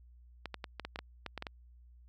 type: clicks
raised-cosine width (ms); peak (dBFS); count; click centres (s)
0.3; -23; 11; 0.457 / 0.543 / 0.642 / 0.797 / 0.85 / 0.959 / 0.99 / 1.263 / 1.377 / 1.424 / 1.468
effects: added 60 Hz sine -55 dBFS peak until 2.08 s